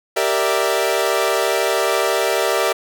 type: chord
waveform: sawtooth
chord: E half-diminished seventh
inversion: first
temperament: equal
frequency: 392 / 466.2 / 587.3 / 659.3 Hz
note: G4 / Bb4 / D5 / E5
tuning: 0 / 0 / 0 / 0 cents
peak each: -18 dBFS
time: 0.16-2.73 s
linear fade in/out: 10 ms
effects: none